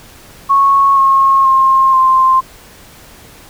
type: tone with pitch steps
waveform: sine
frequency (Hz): 1102 / 1083.7 / 1065.7 / 1048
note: C#6 / C#6 / C6 / C6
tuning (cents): -11 / -40 / +31 / +2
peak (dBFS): -6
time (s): 0.49-2.41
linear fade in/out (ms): 20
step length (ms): 480
effects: pink hiss -39 dBFS RMS until 3.49 s